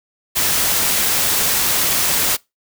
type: noise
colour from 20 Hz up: white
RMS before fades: -17 dBFS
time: 0.35-2.37 s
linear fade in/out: 20 ms
effects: noise-tail reverb RT60 0.2 s tail -23 dB re dry